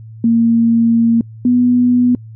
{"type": "tone pair in turn", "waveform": "sine", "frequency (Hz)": [230.5, 246.1], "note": ["A#3", "B3"], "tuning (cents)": [-19, -6], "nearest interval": "minor second", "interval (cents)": 113, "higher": "second", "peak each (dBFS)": [-8, -8], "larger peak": "neither", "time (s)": [[0.24, 1.21], [1.45, 2.15]], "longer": "first", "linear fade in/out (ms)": 2, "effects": ["noise-tail reverb RT60 0.1 s tail -26 dB re dry", "added 111 Hz sine -31 dBFS peak until 2.35 s"]}